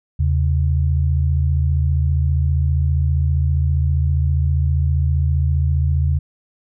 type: tone pair together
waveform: sine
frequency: 79.8 / 134.83 Hz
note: D#2 / C#3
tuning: +44 / -48 cents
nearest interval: major sixth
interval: 908 cents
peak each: -15 / -20 dBFS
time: 0.19-6.19 s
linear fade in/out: 10 ms
effects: none